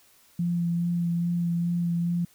sine tone with vibrato, 171.9 Hz, F3, 27 cents flat, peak -23 dBFS, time 0.39-2.25 s, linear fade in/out 5 ms, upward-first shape sine, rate 2.4 Hz, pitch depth 15 cents each way, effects white hiss -59 dBFS RMS until 2.34 s

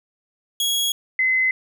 sawtooth / sine tone pair in turn, 3322 / 2044 Hz, G#7 / C7, 0 / -41 cents, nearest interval minor sixth, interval 841 cents, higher first, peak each -16 dBFS, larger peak neither, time 0.6-0.92 / 1.19-1.51 s, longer neither, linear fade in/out 2 ms, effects none

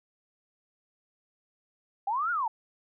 sine linear two-way sweep, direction up then down, 759 to 1459 to 842 Hz, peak -26 dBFS, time 2.07-2.48 s, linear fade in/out 5 ms, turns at 2.31 s, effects none

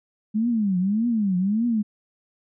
sine tone with vibrato, 207.7 Hz, G#3, in tune, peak -19 dBFS, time 0.34-1.83 s, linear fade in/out 20 ms, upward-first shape triangle, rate 1.7 Hz, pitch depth 280 cents each way, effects none

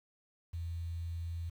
sine tone with quantisation, 84.1 Hz, E2, 35 cents sharp, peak -36 dBFS, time 0.53-1.5 s, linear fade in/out 10 ms, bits 10, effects none

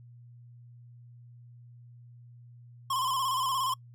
square tone with vibrato, 1051 Hz, C6, 7 cents sharp, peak -28 dBFS, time 2.9-3.74 s, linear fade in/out 5 ms, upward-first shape square, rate 17 Hz, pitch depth 55 cents each way, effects noise-tail reverb RT60 0.1 s tail -26 dB re dry + added 120 Hz sine -49 dBFS peak until 3.94 s

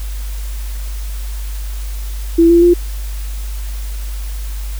sine tone with pitch steps, 334.2 / 341.4 / 348.8 Hz, E4 / F4 / F4, +24 / -39 / -2 cents, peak -5 dBFS, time 2.38-2.74 s, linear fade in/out 10 ms, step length 120 ms, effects added 50 Hz sine -20 dBFS peak until 4.79 s + white hiss -36 dBFS RMS until 4.79 s

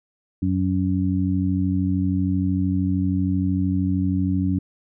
harmonic tone, 93 Hz, F#2, 9 cents sharp, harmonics 1 / 2 / 3, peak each -23 / -23 / -23 dBFS, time 0.42-4.59 s, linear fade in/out 5 ms, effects none

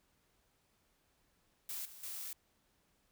blue noise with level steps, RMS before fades -42 / -54 / -44 dBFS, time 1.69-2.33 s, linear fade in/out 2 ms, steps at 1.85 / 2.03 s, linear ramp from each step 5 ms, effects pink hiss -75 dBFS RMS until 3.11 s

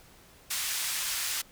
white band-pass noise, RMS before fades -32 dBFS, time 0.5-1.42 s, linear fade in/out 10 ms, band 1300 to 11000 Hz, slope 12 dB/octave, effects pink hiss -56 dBFS RMS until 1.51 s

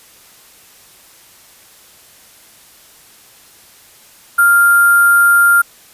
sine tone with sample-and-hold, 1396.9 Hz, F6, in tune, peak -6 dBFS, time 4.38-5.62 s, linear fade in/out 10 ms, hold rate 11025 Hz, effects white hiss -44 dBFS RMS until 5.93 s + resampled to 32000 Hz

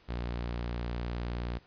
sawtooth tone, 59.4 Hz, A#1, 33 cents sharp, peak -29 dBFS, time 0.08-1.59 s, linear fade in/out 20 ms, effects pink hiss -62 dBFS RMS until 1.66 s + resampled to 11025 Hz

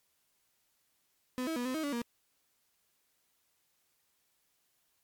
35% pulse tone with pitch steps, 253 / 323 / 243.9 / 256.8 / 315.8 / 286.5 / 236.6 Hz, B3 / E4 / B3 / C4 / D#4 / D4 / A#3, +42 / -35 / -21 / -32 / +26 / -43 / +26 cents, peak -31 dBFS, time 1.38-2.017 s, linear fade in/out 0 ms, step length 91 ms, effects white hiss -75 dBFS RMS until 5.03 s + MP3 96 kbps

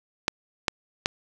clicks, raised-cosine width 0.2 ms, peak -4 dBFS, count 3, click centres 0.281 / 0.682 / 1.059 s, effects none

